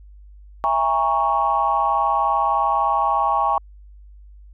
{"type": "chord", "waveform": "sine", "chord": "A# half-diminished seventh", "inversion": "second", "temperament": "equal with one note detuned", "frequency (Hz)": [659.3, 812.6, 932.3, 1108.7], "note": ["E5", "G#5", "A#5", "C#6"], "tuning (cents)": [0, -38, 0, 0], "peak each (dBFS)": [-26, -20, -23, -20], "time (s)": [0.64, 3.58], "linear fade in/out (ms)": 0, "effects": ["tanh soft clip ceiling -6 dBFS", "added 50 Hz sine -41 dBFS peak until 4.53 s"]}